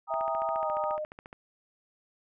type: chord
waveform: sine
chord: Eb major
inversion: first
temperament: equal with one note detuned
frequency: 797.2 / 932.3 / 1244.5 Hz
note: G5 / Bb5 / Eb6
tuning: +29 / 0 / 0 cents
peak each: -34 dBFS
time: 0.07-0.99 s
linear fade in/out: 50 ms
type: tone with pitch glide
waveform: sine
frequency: 655 to 611.1 Hz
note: E5 to D#5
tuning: -11 to -31 cents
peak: -31 dBFS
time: 0.1-1.05 s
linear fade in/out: 10 ms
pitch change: -120 cents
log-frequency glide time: 0.56-0.71 s
type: click train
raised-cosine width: 0.5 ms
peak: -29 dBFS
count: 18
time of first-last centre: 0.14-1.329 s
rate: 14.3 Hz
effects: none